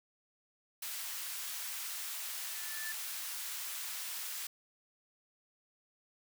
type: high-pass noise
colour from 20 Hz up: white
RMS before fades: -41 dBFS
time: 0.82-4.47 s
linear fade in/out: 5 ms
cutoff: 1100 Hz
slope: 12 dB/octave
type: tone with exponential growth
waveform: sine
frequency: 1755 Hz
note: A6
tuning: 5 cents flat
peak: -38 dBFS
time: 2.09-2.92 s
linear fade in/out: 2 ms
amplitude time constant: 180 ms
effects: none